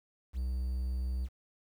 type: tone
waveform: triangle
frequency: 63.2 Hz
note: B1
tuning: 41 cents sharp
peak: -29 dBFS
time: 0.33-1.29 s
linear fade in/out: 50 ms
effects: 10-bit